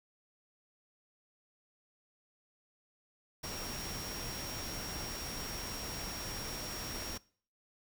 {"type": "tone in noise", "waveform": "sine", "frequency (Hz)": 5588, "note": "F8", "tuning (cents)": 0, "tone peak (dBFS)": -44, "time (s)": [3.43, 7.18], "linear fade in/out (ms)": 10, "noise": "pink", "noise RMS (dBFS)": -42, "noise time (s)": [3.43, 7.18], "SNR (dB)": -5, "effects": ["noise-tail reverb RT60 0.5 s tail -23 dB re dry"]}